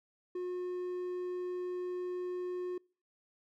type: tone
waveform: triangle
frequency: 360.6 Hz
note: F#4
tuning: 45 cents flat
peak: -33 dBFS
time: 0.35-2.78 s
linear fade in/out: 5 ms
effects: noise-tail reverb RT60 0.4 s tail -26 dB re dry